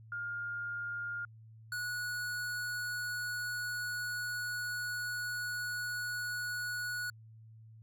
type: tone pair in turn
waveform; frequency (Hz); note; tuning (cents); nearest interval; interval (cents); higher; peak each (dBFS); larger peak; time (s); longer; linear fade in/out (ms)
sine / square; 1413 / 1463.2; F6 / F#6; +20 / -20; minor second; 60; second; -36 / -36; neither; 0.12-1.25 / 1.72-7.1; second; 2
effects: added 111 Hz sine -52 dBFS peak until 7.82 s